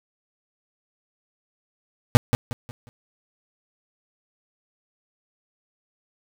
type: tone with echo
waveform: 35% pulse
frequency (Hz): 119.8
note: A#2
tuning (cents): +48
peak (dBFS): -6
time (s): 2.15-2.17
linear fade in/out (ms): 0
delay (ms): 180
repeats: 4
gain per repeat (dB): -9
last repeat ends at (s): 2.89
effects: none